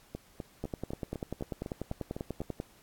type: two click trains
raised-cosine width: 2 ms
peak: -24 / -21 dBFS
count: 10 / 21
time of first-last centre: 0.15-2.417 / 0.64-2.601 s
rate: 3.97 / 10.2 Hz
effects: pink hiss -61 dBFS RMS until 2.82 s + AAC 64 kbps